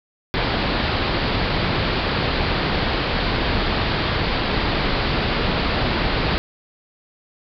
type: low-pass noise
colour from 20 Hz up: pink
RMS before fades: -21 dBFS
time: 0.34-6.38 s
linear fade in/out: 0 ms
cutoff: 4800 Hz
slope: 96 dB/octave
effects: none